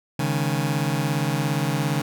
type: chord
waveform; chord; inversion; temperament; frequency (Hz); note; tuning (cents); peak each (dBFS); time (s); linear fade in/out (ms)
sawtooth; C# suspended second; none; just; 138.59 / 155.92 / 207.9; C#3 / D#3 / G#3; 0 / +4 / +2; -20 / -21 / -26; 0.19-2.02; 5
effects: none